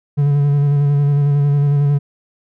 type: tone with vibrato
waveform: triangle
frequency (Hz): 143.4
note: D3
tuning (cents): -41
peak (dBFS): -9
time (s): 0.17-1.99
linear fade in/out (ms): 20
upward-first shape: square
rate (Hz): 11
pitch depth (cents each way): 21
effects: none